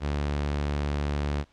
sawtooth tone, 72.6 Hz, D2, 19 cents flat, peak -22 dBFS, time 0-1.45 s, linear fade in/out 50 ms, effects pink hiss -63 dBFS RMS until 1.52 s + low-pass 5000 Hz 12 dB/octave

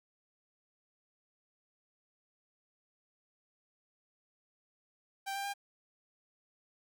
sawtooth tone with pitch steps, 784 / 793.1 / 802.3 Hz, G5 / G5 / G5, 0 / +20 / +40 cents, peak -32 dBFS, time 5.26-5.539 s, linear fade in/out 20 ms, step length 93 ms, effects none

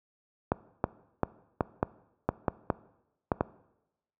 clicks, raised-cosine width 1 ms, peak -10 dBFS, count 10, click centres 0.519 / 0.841 / 1.233 / 1.608 / 1.829 / 2.29 / 2.482 / 2.702 / 3.318 / 3.409 s, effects noise-tail reverb RT60 0.9 s tail -20 dB re dry + high-pass 60 Hz 12 dB/octave

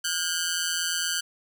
10% pulse ring-modulated tone, 1516 Hz, F#6, 42 cents sharp, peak -14 dBFS, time 0.04-1.21 s, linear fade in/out 10 ms, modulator 84.4 Hz, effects none

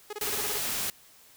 sawtooth tone bursts, 418.9 Hz, G#4, 15 cents sharp, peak -30 dBFS, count 9, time 0.1-0.579 s, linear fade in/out 5 ms, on 31 ms, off 25 ms
white noise, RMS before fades -31 dBFS, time 0.21-0.9 s, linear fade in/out 2 ms
effects white hiss -56 dBFS RMS until 1.36 s

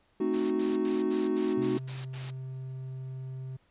triangle chord, A diminished seventh, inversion none, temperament equal with one note detuned, 220 / 261.6 / 308.1 / 370 Hz, A3 / C4 / Eb4 / Gb4, 0 / 0 / -17 / 0 cents, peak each -32 / -32 / -29 / -27 dBFS, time 0.2-1.78 s, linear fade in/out 5 ms
white noise bursts, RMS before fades -42 dBFS, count 8, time 0.33-2.309 s, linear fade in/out 10 ms, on 180 ms, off 77 ms
triangle tone, 130.81 Hz, C3, in tune, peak -34 dBFS, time 1.57-3.57 s, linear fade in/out 10 ms
effects pink hiss -68 dBFS RMS until 3.7 s + resampled to 8000 Hz

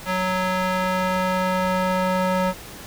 square tone with band-pass filter sweep, 185 Hz, F#3, in tune, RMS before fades -22 dBFS, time 0.05-2.54 s, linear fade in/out 50 ms, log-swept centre 1400 to 840 Hz, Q 0.84, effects pink hiss -39 dBFS RMS until 2.86 s

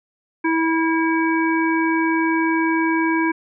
harmonic tone, 325.3 Hz, E4, 23 cents flat, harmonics 1 / 3 / 5 / 7, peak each -18 / -23 / -25 / -26 dBFS, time 0.44-3.32 s, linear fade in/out 10 ms, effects none

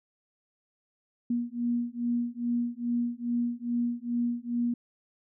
sine beating tone pair, 237.8 / 240.2 Hz, A#3 / B3, +35 / -48 cents, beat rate 2.4 Hz, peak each -30 dBFS, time 1.3-4.74 s, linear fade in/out 5 ms, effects none

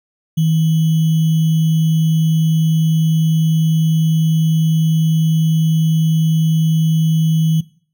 sine tone with sample-and-hold, 160 Hz, D#3, 49 cents sharp, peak -11 dBFS, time 0.37-7.61 s, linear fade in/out 10 ms, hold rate 3150 Hz, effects noise-tail reverb RT60 0.5 s tail -20 dB re dry

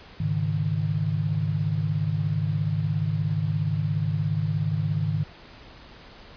sine chord, Ab suspended fourth, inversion none, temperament equal, 103.83 / 138.59 / 155.56 Hz, Ab2 / Db3 / Eb3, 0 / 0 / 0 cents, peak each -27 / -30 / -25 dBFS, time 0.2-5.24 s, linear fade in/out 5 ms, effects pink hiss -47 dBFS RMS until 6.36 s + resampled to 11025 Hz

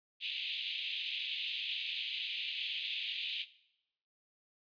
white band-pass noise, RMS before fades -39 dBFS, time 0.2-3.46 s, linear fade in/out 50 ms, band 2500 to 3700 Hz, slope 48 dB/octave, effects noise-tail reverb RT60 0.8 s tail -18 dB re dry + resampled to 11025 Hz

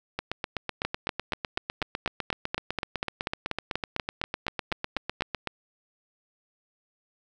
two click trains, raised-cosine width 0.3 ms, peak -13 / -11 dBFS, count 43 / 19, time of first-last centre 0.19-5.473 / 0.85-5.208 s, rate 7.95 / 4.13 Hz, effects none

